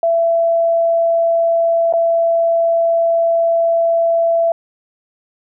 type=tone with dropouts; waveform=sine; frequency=669 Hz; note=E5; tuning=25 cents sharp; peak=-11 dBFS; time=0.03-4.52 s; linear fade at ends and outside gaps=2 ms; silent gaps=1.926-1.936 s; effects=none